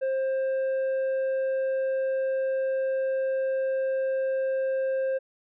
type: tone with tanh clipping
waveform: triangle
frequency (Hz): 530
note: C5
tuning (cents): +22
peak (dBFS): -25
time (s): 0.01-5.19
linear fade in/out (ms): 20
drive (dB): 9
effects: none